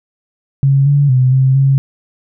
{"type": "tone with pitch steps", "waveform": "sine", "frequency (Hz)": [137.4, 142.8, 128.2, 132.2, 136.2], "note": ["C#3", "D3", "C3", "C3", "C#3"], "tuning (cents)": [-15, -48, -35, 18, -30], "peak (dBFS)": -7, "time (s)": [0.63, 1.78], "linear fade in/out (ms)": 0, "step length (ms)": 230, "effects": []}